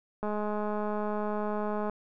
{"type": "click train", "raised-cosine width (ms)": 1, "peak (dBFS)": -20, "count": 351, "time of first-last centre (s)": [0.23, 1.897], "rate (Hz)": 210, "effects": []}